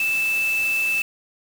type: tone in noise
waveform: sine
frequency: 2637 Hz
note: E7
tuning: in tune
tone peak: -19 dBFS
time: 0-1.02 s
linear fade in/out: 2 ms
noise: white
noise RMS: -34 dBFS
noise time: 0-1.02 s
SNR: +12 dB
effects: none